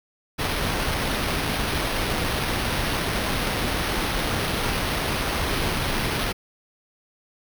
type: noise with sample-and-hold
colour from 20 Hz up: pink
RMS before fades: -25 dBFS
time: 0.38-6.33 s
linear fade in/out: 20 ms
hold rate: 7350 Hz
effects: none